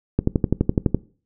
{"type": "click train", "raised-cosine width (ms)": 3, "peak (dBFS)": -4, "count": 10, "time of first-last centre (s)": [0.19, 0.946], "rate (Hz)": 11.9, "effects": ["noise-tail reverb RT60 0.4 s tail -20 dB re dry"]}